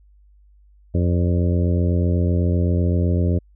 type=harmonic tone with a mistuned harmonic; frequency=87.9 Hz; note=F2; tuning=12 cents sharp; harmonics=1 / 2 / 3 / 4 / 5 / 6 / 7; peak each=-17 / -23 / -27 / -29 / -31 / -33 / -34 dBFS; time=0.94-3.39 s; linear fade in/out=10 ms; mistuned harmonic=7; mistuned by=-36 cents; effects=added 50 Hz sine -49 dBFS peak until 3.55 s